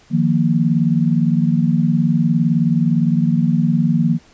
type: chord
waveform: sine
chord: Eb suspended second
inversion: none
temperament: just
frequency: 155.56 / 175.01 / 233.3 Hz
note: Eb3 / F3 / Bb3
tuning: 0 / +4 / +2 cents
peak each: -17 dBFS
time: 0.1-4.19 s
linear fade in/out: 50 ms
effects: pink hiss -50 dBFS RMS until 4.33 s + resampled to 16000 Hz